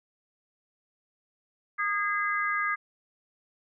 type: harmonic tone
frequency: 409.9 Hz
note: G#4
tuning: 23 cents flat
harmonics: 3 / 4 / 5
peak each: -29 / -30 / -31 dBFS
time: 1.78-2.76 s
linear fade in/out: 20 ms
effects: none